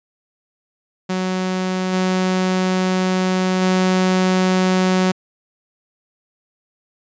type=tone with level steps; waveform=sawtooth; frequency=185.5 Hz; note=F#3; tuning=5 cents sharp; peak=-15 / -12 / -10 dBFS; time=1.09-5.12 s; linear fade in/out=10 ms; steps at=1.92 / 3.61 s; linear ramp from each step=20 ms; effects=resampled to 16000 Hz